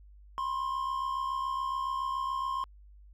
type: tone pair together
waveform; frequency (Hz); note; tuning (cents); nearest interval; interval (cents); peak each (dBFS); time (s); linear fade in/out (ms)
triangle; 999.9 / 1067; B5 / C6; +21 / +34; minor second; 113; -36 / -29; 0.38-2.64; 0
effects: added 50 Hz sine -51 dBFS peak until 3.13 s